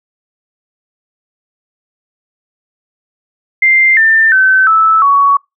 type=tone with pitch steps; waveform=sine; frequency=2093 / 1790.8 / 1532.2 / 1310.9 / 1121.6 Hz; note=C7 / A6 / G6 / E6 / C#6; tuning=0 / +30 / -40 / -10 / +20 cents; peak=-5 dBFS; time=3.62-5.37 s; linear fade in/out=5 ms; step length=350 ms; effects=noise-tail reverb RT60 0.2 s tail -26 dB re dry